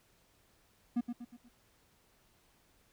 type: tone with echo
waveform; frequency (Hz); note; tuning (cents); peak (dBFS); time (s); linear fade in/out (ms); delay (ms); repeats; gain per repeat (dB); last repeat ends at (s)
triangle; 240; B3; -49; -26; 0.96-1.01; 10; 120; 4; -7; 1.49
effects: pink hiss -69 dBFS RMS until 2.92 s